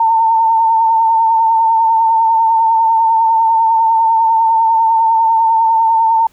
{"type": "tone with vibrato", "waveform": "sine", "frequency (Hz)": 902, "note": "A5", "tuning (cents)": 43, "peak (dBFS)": -8, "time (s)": [0, 6.27], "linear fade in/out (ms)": 5, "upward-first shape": "sine", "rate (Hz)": 10, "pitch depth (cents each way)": 32, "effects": ["pink hiss -53 dBFS RMS until 6.32 s"]}